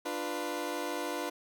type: chord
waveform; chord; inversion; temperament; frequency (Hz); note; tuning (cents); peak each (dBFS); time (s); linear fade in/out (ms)
20% pulse; B diminished; first; equal with one note detuned; 296.2 / 349.2 / 493.9; D4 / F4 / B4; +15 / 0 / 0; -33; 0.05-1.3; 10
effects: none